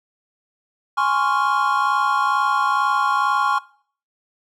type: chord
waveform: triangle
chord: Db major seventh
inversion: second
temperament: equal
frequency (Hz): 830.6 / 1046.5 / 1108.7 / 1396.9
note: Ab5 / C6 / Db6 / F6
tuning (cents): 0 / 0 / 0 / 0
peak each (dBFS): -21 / -21 / -18 / -22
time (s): 0.97-3.59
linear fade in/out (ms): 10
effects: noise-tail reverb RT60 0.5 s tail -20 dB re dry